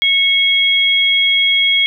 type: tone pair together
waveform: sine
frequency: 2200 / 3296 Hz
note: C#7 / G#7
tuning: -14 / -14 cents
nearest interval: perfect fifth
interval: 700 cents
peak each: -14 / -12 dBFS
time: 0.02-1.86 s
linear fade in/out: 0 ms
effects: none